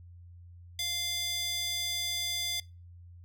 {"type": "tone with high-pass filter", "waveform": "square", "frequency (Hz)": 694, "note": "F5", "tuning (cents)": -11, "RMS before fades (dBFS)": -33, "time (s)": [0.79, 2.6], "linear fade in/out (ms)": 2, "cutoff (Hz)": 3400, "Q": 2, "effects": ["noise-tail reverb RT60 0.3 s tail -24 dB re dry", "added 87 Hz sine -48 dBFS peak until 3.24 s"]}